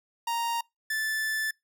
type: tone pair in turn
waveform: 45% pulse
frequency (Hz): 932.3 / 1751.8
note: A#5 / A6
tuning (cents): 0 / -8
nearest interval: major seventh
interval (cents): 1092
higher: second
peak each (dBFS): -27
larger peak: neither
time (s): 0.27-0.61 / 0.9-1.51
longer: second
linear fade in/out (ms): 5
effects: noise-tail reverb RT60 0.2 s tail -26 dB re dry